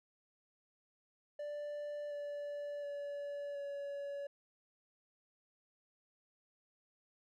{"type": "tone with pitch steps", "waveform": "triangle", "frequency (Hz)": [587.3, 580.2, 573.2, 566.3], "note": ["D5", "D5", "D5", "C#5"], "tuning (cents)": [0, -21, -42, 37], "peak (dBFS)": -38, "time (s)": [1.39, 4.27], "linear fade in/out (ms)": 5, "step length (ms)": 720, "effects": []}